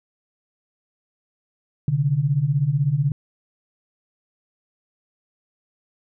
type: beating tone pair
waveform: sine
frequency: 130.81 / 146.81 Hz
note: C3 / D3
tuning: 0 / 0 cents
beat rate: 16 Hz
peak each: -22 / -19 dBFS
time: 1.88-3.12 s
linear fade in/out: 2 ms
effects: none